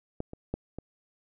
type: clicks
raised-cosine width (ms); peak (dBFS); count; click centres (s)
2; -19 / -27 / -17 / -24; 4; 0.204 / 0.334 / 0.54 / 0.786
effects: none